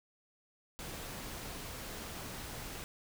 pink noise, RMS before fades -44 dBFS, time 0.79-2.84 s, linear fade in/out 0 ms, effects none

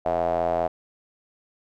square tone with band-pass filter, 42.38 Hz, E1, 49 cents sharp, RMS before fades -24 dBFS, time 0.05-0.68 s, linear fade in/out 10 ms, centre 670 Hz, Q 6.9, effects none

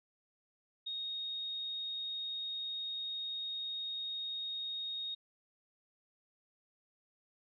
sine tone, 3729 Hz, A#7, in tune, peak -37 dBFS, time 0.86-5.15 s, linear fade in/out 10 ms, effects none

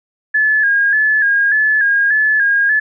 sine tone with vibrato, 1676 Hz, G#6, 15 cents sharp, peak -10 dBFS, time 0.34-2.8 s, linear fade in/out 10 ms, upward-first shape square, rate 1.7 Hz, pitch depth 51 cents each way, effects none

